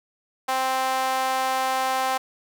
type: tone with high-pass filter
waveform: sawtooth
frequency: 261.6 Hz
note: C4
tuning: in tune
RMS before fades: -24 dBFS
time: 0.48-2.18 s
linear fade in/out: 10 ms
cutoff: 810 Hz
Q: 2.6
effects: none